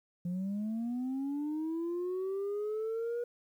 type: linear sweep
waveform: sine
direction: up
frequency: 172.7 to 482.3 Hz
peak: -30 dBFS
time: 0.25-3.24 s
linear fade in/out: 5 ms
effects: tanh soft clip ceiling -31 dBFS + 11-bit